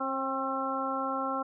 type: harmonic tone with a mistuned harmonic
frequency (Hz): 267.7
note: C4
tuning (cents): +40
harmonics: 1 / 2 / 3 / 4 / 5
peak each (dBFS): -36 / -36 / -36 / -35 / -34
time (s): 0-1.43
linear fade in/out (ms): 10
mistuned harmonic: 3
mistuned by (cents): -21
effects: none